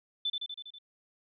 sine tone with echo, 3520 Hz, A7, in tune, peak -28 dBFS, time 0.25-0.3 s, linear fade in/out 5 ms, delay 81 ms, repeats 6, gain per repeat -3 dB, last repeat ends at 0.786 s, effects none

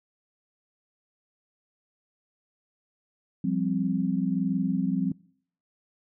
sine chord, F suspended second, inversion none, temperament equal, 174.61 / 196 / 261.6 Hz, F3 / G3 / C4, 0 / 0 / 0 cents, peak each -28 dBFS, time 3.44-5.12 s, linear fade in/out 5 ms, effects noise-tail reverb RT60 0.6 s tail -23 dB re dry

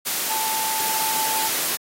sine tone in noise, 880 Hz, A5, in tune, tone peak -25 dBFS, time 0.29-1.49 s, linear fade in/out 20 ms, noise white, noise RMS -24 dBFS, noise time 0.05-1.77 s, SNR -4 dB, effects high-pass 200 Hz 12 dB/octave + AAC 48 kbps

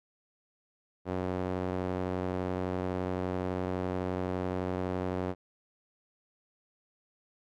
sawtooth tone with band-pass filter, 91.8 Hz, F#2, 13 cents flat, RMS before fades -33 dBFS, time 1.05-5.35 s, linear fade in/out 50 ms, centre 480 Hz, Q 0.8, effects none

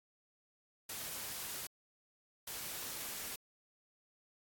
white noise bursts at uneven times, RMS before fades -43 dBFS, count 2, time 0.89-1.67 / 2.47-3.36 s, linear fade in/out 5 ms, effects AAC 64 kbps

